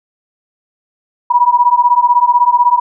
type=beating tone pair; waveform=sine; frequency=963 / 979 Hz; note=B5 / B5; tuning=-44 / -15 cents; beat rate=16 Hz; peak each=-10 dBFS; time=1.3-2.8 s; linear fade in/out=10 ms; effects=none